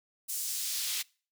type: noise with high-pass filter sweep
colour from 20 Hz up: pink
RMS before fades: -34 dBFS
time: 0.28-1.03 s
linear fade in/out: 20 ms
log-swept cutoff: 8000 to 3000 Hz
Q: 1
effects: noise-tail reverb RT60 0.4 s tail -25 dB re dry